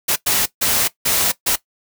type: noise bursts at uneven times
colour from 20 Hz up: white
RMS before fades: -17 dBFS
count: 5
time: 0.08-0.16 / 0.26-0.46 / 0.61-0.88 / 1.05-1.32 / 1.46-1.56 s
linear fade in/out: 10 ms
effects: noise-tail reverb RT60 0.1 s tail -17 dB re dry